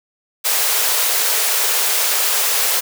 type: high-pass noise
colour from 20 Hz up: white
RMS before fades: -17 dBFS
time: 0.44-2.81 s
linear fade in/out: 20 ms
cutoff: 390 Hz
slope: 96 dB/octave
effects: none

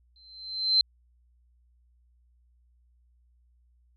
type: tone with exponential growth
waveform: sine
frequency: 4100 Hz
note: C8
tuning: 36 cents flat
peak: -16 dBFS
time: 0.16-0.81 s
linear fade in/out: 1 ms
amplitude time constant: 140 ms
effects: added 60 Hz sine -61 dBFS peak until 3.96 s

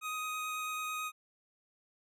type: tone with vibrato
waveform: 25% pulse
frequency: 1251 Hz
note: D#6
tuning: 9 cents sharp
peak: -32 dBFS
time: 0.01-1.12 s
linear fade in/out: 50 ms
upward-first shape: sine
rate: 9.1 Hz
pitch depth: 8 cents each way
effects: none

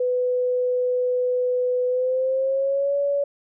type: tone with pitch glide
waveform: sine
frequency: 498.7 to 566.3 Hz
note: B4 to C#5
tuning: +17 to +37 cents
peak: -19 dBFS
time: 0-3.24 s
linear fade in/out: 5 ms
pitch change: +220 cents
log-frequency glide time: 1.87-2.96 s
effects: none

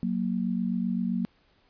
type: tone pair together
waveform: sine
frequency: 185.37 / 233.1 Hz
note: F#3 / A#3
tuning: +3 / 0 cents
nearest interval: major third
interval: 397 cents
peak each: -28 dBFS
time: 0.03-1.25 s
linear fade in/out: 0 ms
effects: pink hiss -65 dBFS RMS until 1.69 s + resampled to 11025 Hz

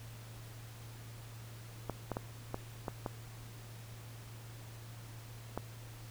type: clicks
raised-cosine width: 1 ms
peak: -22 dBFS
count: 7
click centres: 1.897 / 2.117 / 2.169 / 2.544 / 2.882 / 3.062 / 5.576 s
effects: added 114 Hz sine -48 dBFS peak until 6.1 s + pink hiss -55 dBFS RMS until 6.1 s

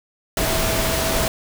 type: tone in noise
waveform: sine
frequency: 653 Hz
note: E5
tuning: 17 cents flat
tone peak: -26 dBFS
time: 0.37-1.28 s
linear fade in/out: 2 ms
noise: pink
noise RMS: -21 dBFS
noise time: 0.37-1.28 s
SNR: -8 dB
effects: none

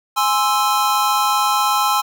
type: chord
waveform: square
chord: Ab augmented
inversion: none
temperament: equal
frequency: 830.6 / 1046.5 / 1318.5 Hz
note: Ab5 / C6 / E6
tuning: 0 / 0 / 0 cents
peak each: -20 dBFS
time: 0.16-2.02 s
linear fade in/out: 20 ms
effects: none

